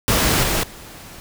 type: noise with level steps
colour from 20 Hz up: pink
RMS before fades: -17 / -20 / -39 dBFS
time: 0.08-1.2 s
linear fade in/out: 0 ms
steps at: 0.43 / 0.63 s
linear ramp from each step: 5 ms
effects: none